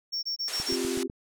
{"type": "tone bursts", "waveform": "triangle", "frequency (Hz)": 5480, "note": "F8", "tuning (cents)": -34, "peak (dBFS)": -27, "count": 5, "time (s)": [0.12, 0.766], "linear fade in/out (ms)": 20, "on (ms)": 110, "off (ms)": 24}
{"type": "band-pass noise", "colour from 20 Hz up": "white", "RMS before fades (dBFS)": -37, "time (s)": [0.48, 1.03], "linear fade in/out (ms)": 0, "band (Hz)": [310, 9300], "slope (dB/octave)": 24}
{"type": "click train", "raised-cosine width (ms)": 3, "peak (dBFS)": -26, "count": 5, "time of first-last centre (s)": [0.6, 1.099], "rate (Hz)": 8.02}
{"type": "chord", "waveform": "sine", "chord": "C suspended fourth", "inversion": "none", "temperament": "equal", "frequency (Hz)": [261.6, 349.2, 392], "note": ["C4", "F4", "G4"], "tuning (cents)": [0, 0, 0], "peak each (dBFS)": -32, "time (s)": [0.68, 1.08], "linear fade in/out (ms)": 20}
{"effects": []}